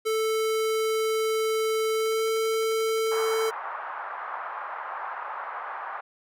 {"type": "tone with pitch glide", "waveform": "square", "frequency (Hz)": [440, 444.3], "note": ["A4", "A4"], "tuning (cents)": [0, 17], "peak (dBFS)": -24, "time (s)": [0.05, 3.51], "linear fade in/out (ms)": 20, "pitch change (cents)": 17, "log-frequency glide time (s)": [1.93, 2.26]}
{"type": "band-pass noise", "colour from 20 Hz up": "pink", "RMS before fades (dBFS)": -35, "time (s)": [3.11, 6.01], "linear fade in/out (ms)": 10, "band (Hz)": [850, 1400], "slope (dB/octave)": 24}
{"effects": []}